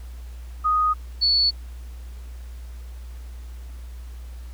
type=tone pair in turn; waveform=sine; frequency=1244.5 / 4435 Hz; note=D#6 / C#8; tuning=0 / 0 cents; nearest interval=octave + minor seventh; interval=2200 cents; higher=second; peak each=-17 / -16 dBFS; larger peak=second; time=0.64-0.94 / 1.21-1.51 s; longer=neither; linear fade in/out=20 ms; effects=added 60 Hz sine -34 dBFS peak until 4.53 s + pink hiss -53 dBFS RMS until 4.53 s